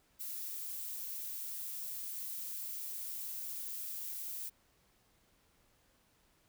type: noise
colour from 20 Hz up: violet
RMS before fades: -42 dBFS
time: 0.19-4.5 s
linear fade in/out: 20 ms
effects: pink hiss -71 dBFS RMS until 6.48 s